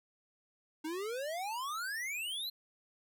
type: exponential sweep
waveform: square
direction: up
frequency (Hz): 302.1 to 4186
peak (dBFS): -37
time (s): 0.84-2.5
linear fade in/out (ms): 10
effects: none